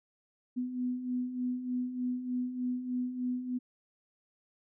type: beating tone pair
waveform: sine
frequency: 247 / 250.3 Hz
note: B3 / B3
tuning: 0 / +23 cents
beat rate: 3.3 Hz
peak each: -39 / -32 dBFS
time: 0.56-3.59 s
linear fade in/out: 20 ms
effects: none